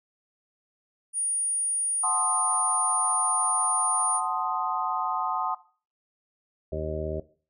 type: tone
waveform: sine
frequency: 9550 Hz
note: D9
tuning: 28 cents sharp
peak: -24 dBFS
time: 1.13-4.21 s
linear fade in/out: 50 ms
type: chord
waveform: sine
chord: F# diminished seventh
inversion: none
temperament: equal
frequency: 740 / 880 / 1046.5 / 1244.5 Hz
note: F#5 / A5 / C6 / Eb6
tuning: 0 / 0 / 0 / 0 cents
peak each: -31 dBFS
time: 2.03-5.55 s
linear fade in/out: 10 ms
type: harmonic tone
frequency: 77.78 Hz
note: D#2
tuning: in tune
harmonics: 1 / 2 / 3 / 4 / 5 / 6 / 7 / 8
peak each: -34 / -37 / -42 / -42 / -34 / -44 / -36 / -34 dBFS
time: 6.72-7.2 s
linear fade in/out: 5 ms
effects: noise-tail reverb RT60 0.4 s tail -18 dB re dry